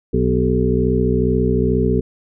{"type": "harmonic tone with a mistuned harmonic", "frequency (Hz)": 62.3, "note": "B1", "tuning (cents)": 16, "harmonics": [1, 2, 3, 4, 6, 7], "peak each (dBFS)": [-21, -21, -21, -21, -21, -21], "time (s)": [0.13, 2.01], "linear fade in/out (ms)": 10, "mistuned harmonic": 6, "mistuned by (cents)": 37, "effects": []}